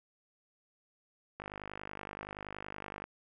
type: click train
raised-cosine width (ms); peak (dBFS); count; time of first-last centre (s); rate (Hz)
0.5; -26; 84; 1.4-3.04; 50.6
effects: none